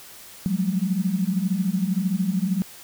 sine tone cluster, 177.6 / 190.7 / 212.5 Hz, F3 / G3 / G#3, +29 / -47 / +40 cents, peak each -25 / -23 / -29 dBFS, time 0.46-2.62 s, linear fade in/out 0 ms, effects white hiss -44 dBFS RMS until 2.83 s

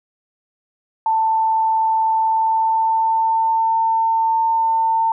sine tone with pitch glide, 888 to 900.4 Hz, A5 to A5, +16 to +40 cents, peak -14 dBFS, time 1.06-5.12 s, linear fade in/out 2 ms, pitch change +24 cents, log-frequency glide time 2.17-3.83 s, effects none

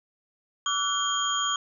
sine tone cluster, 1149 / 1354 / 1479 / 3207 / 6770 Hz, D6 / E6 / F#6 / G7 / G#8, -38 / +46 / -1 / +39 / +32 cents, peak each -28 / -36 / -35 / -28 / -32 dBFS, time 0.66-1.56 s, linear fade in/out 2 ms, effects none

